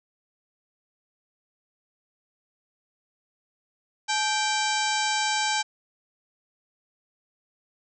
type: harmonic tone with a mistuned harmonic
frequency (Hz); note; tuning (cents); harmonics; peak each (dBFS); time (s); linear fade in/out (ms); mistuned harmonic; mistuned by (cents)
782; G5; -4; 1 / 2 / 3 / 4 / 5 / 6 / 7 / 8 / 9 / 10; -27 / -30 / -32 / -33 / -34 / -35 / -35 / -36 / -37 / -37; 4.08-5.63; 20; 1; +150
effects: none